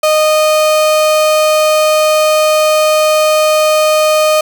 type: tone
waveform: 35% pulse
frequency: 617 Hz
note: D#5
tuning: 15 cents flat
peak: -6 dBFS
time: 0.03-4.41 s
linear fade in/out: 5 ms
effects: none